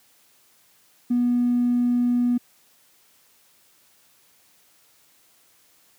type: tone with tanh clipping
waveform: triangle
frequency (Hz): 243.4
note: B3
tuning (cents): -25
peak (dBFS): -17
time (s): 1.1-2.38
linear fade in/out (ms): 10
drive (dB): 1
effects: white hiss -59 dBFS RMS until 5.98 s + high-pass 80 Hz 12 dB/octave